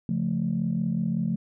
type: chord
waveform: sine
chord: Db augmented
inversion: none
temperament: equal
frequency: 138.59 / 174.61 / 220 Hz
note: Db3 / F3 / A3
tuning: 0 / 0 / 0 cents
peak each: -31 / -26 / -27 dBFS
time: 0.09-1.36 s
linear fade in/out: 2 ms
effects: tanh soft clip ceiling -16 dBFS